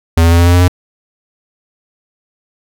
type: tone with pitch steps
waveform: square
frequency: 82.7 / 83.85 / 85.03 / 86.21 / 87.42 / 88.64 / 89.87 Hz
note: E2 / E2 / F2 / F2 / F2 / F2 / F#2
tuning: +6 / +30 / -46 / -22 / +2 / +26 / -50 cents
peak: -6 dBFS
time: 0.17-0.681 s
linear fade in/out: 5 ms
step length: 73 ms
effects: none